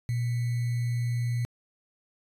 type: tone with sample-and-hold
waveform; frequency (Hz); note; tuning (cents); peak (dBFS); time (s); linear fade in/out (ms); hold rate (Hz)
sine; 120; B2; -49; -25; 0.09-1.45; 0; 2100
effects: resampled to 32000 Hz